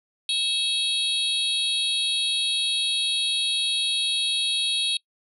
sine tone cluster, 2621 / 3292 / 3812 / 4372 / 10050 Hz, E7 / G#7 / A#7 / C#8 / D#9, -11 / -16 / +38 / -25 / +16 cents, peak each -32 / -27 / -25 / -31 / -33 dBFS, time 0.29-4.97 s, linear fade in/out 2 ms, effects noise-tail reverb RT60 0.1 s tail -24 dB re dry

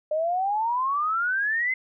sine exponential sweep, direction up, 602 to 2087 Hz, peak -22 dBFS, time 0.11-1.74 s, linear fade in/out 5 ms, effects none

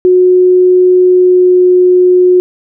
sine tone with pitch glide, 364.9 to 362.8 Hz, F#4 to F#4, -24 to -34 cents, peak -3 dBFS, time 0.05-2.4 s, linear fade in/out 0 ms, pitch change -10 cents, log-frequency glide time 1-1.65 s, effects none

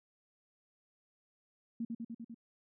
sine tone with echo, 231 Hz, A#3, 16 cents flat, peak -34 dBFS, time 1.8-1.85 s, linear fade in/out 5 ms, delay 99 ms, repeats 5, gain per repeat -2 dB, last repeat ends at 2.345 s, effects none

